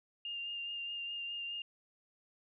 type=tone with vibrato; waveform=sine; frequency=2807 Hz; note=F7; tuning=8 cents sharp; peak=-38 dBFS; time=0.25-1.62 s; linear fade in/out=2 ms; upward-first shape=sine; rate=4.8 Hz; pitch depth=17 cents each way; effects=none